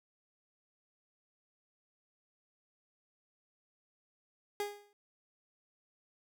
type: tone with exponential decay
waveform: 30% pulse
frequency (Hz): 410.3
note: G#4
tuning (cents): -21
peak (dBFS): -29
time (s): 4.6-4.93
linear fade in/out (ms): 1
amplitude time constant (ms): 71
effects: none